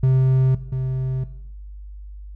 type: tone pair in turn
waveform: triangle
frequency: 130.81 / 130.19 Hz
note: C3 / C3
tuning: 0 / -8 cents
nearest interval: unison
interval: 8 cents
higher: first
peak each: -11 / -19 dBFS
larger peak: first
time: 0.03-0.55 / 0.72-1.24 s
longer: neither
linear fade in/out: 5 ms
effects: noise-tail reverb RT60 0.9 s tail -17 dB re dry + added 50 Hz sine -34 dBFS peak until 2.35 s